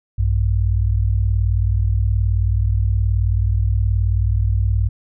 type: tone pair together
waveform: sine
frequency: 59.16 / 98 Hz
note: A#1 / G2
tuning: +26 / 0 cents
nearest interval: major sixth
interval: 874 cents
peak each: -17 dBFS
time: 0.18-4.89 s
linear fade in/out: 10 ms
effects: none